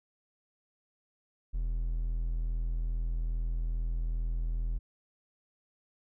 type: tone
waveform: triangle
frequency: 41.2 Hz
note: E1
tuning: in tune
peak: -27 dBFS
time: 1.53-4.79 s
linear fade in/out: 20 ms
effects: none